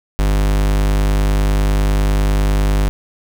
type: tone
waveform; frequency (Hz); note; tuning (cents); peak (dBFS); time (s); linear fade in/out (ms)
45% pulse; 50; G1; +35; -12; 0.19-2.89; 0
effects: none